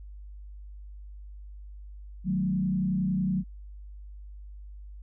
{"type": "tone with frequency modulation", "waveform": "sine", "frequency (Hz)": 186.8, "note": "F#3", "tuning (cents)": 17, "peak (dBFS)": -24, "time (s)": [2.24, 3.44], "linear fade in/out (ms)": 50, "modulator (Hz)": 30.9, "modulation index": 0.84, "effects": ["added 50 Hz sine -41 dBFS peak until 5.02 s"]}